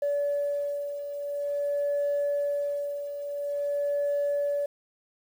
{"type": "beating tone pair", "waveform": "sine", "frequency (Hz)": [574, 574.48], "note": ["D5", "D5"], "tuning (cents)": [-40, -38], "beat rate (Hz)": 0.48, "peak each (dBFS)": [-26, -32], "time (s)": [0.02, 4.66], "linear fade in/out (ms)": 5, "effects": ["tanh soft clip ceiling -21 dBFS", "9-bit"]}